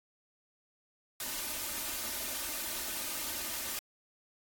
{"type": "noise with comb filter", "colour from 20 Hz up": "white", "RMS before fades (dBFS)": -37, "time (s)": [1.2, 3.79], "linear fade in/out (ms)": 2, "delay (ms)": 3.3, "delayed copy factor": 0.65, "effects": ["AAC 64 kbps"]}